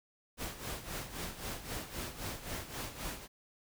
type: noise with tremolo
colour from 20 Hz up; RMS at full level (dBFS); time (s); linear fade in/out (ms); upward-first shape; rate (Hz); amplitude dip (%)
pink; -39; 0.37-3.28; 50; sine; 3.8; 70
effects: none